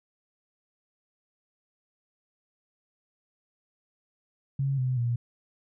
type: tone with pitch steps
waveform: sine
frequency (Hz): 137.1 / 127.92 / 119.35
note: C#3 / C3 / A#2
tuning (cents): -19 / -39 / +41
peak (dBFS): -24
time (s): 4.59-5.16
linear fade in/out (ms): 5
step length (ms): 190
effects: none